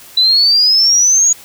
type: exponential sweep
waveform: sine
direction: up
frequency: 3951 to 6790 Hz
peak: -7 dBFS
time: 0.17-1.33 s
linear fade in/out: 5 ms
effects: white hiss -38 dBFS RMS until 1.44 s